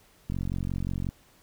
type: click train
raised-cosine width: 5 ms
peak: -19 dBFS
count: 37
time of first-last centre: 0.3-1.089 s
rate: 45.6 Hz
effects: pink hiss -60 dBFS RMS until 1.42 s